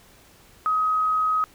sine tone, 1264 Hz, D#6, 27 cents sharp, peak -19 dBFS, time 0.66-1.44 s, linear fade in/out 0 ms, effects pink hiss -53 dBFS RMS until 1.54 s

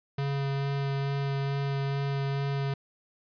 square tone with vibrato, 138.9 Hz, C#3, 4 cents sharp, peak -28 dBFS, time 0.18-2.74 s, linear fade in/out 5 ms, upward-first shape sine, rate 2.3 Hz, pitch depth 10 cents each way, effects resampled to 11025 Hz

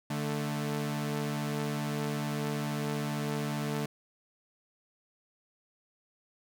sawtooth tone pair together, 147.44 / 220 Hz, D3 / A3, +7 / 0 cents, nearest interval perfect fifth, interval 693 cents, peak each -29 / -31 dBFS, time 0.1-3.86 s, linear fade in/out 5 ms, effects none

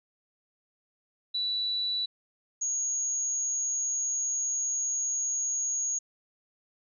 sine tone pair in turn, 3951 / 6645 Hz, B7 / G#8, 0 / 0 cents, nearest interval major sixth, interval 900 cents, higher second, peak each -27 dBFS, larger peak neither, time 1.34-2.06 / 2.61-5.99 s, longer second, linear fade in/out 10 ms, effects none

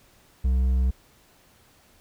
triangle tone with hard clipping, 64 Hz, C2, 38 cents flat, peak -20 dBFS, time 0.44-0.91 s, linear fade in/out 10 ms, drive 7 dB, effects pink hiss -58 dBFS RMS until 2 s

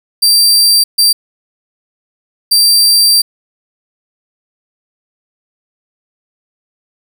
sawtooth tone bursts at uneven times, 4699 Hz, D8, in tune, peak -3 dBFS, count 3, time 0.22-0.84 / 0.98-1.13 / 2.51-3.22 s, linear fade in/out 10 ms, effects none

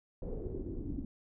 brown noise with low-pass filter sweep, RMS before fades -39 dBFS, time 0.22-1.05 s, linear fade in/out 2 ms, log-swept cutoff 500 to 260 Hz, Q 4.9, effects none

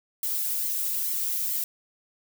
violet noise with flanger, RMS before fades -28 dBFS, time 0.23-1.64 s, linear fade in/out 2 ms, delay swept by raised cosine 0.93 to 2.43 ms, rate 2.3 Hz, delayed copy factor +0.6, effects none

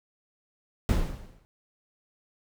brown noise with exponential decay, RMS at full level -20 dBFS, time 0.89-1.45 s, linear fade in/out 0 ms, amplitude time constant 120 ms, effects none

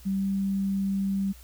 sine tone with pitch glide, 193.8 to 195.49 Hz, G3 to G3, -20 to -4 cents, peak -24 dBFS, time 0.05-1.33 s, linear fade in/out 20 ms, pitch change +16 cents, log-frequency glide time 0.16-0.25 s, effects added 60 Hz sine -47 dBFS peak until 1.43 s + white hiss -54 dBFS RMS until 1.43 s

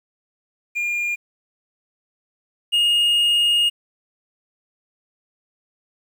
triangle tone pair in turn, 2412 / 2853 Hz, D7 / F7, +46 / +36 cents, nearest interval minor third, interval 290 cents, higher second, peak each -19 / -13 dBFS, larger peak second, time 0.75-1.16 / 2.72-3.7 s, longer second, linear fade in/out 20 ms, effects 9-bit

